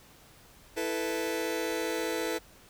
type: chord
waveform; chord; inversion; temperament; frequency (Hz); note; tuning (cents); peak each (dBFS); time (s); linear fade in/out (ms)
sawtooth; E suspended fourth; none; just; 329.6 / 439.5 / 494.4; E4 / A4 / B4; 0 / -2 / +2; -30; 0.76-2.39; 20
effects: pink hiss -56 dBFS RMS until 2.69 s